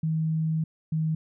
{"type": "tone pair in turn", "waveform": "sine", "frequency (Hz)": [159.1, 158.2], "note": ["D#3", "D#3"], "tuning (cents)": [39, 29], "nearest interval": "unison", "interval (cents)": 10, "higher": "first", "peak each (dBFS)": -23, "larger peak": "neither", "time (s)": [[0.03, 0.64], [0.92, 1.15]], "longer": "first", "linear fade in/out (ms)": 5, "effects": []}